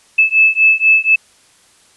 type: beating tone pair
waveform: sine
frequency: 2613 / 2617.1 Hz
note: E7 / E7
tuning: -16 / -13 cents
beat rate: 4.1 Hz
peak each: -11 / -11 dBFS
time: 0.18-1.16 s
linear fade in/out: 10 ms
effects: white hiss -50 dBFS RMS until 1.96 s + resampled to 24000 Hz